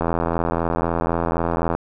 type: click train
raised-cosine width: 1 ms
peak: -7 dBFS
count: 147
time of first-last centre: 0.01-1.75 s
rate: 83.9 Hz
effects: none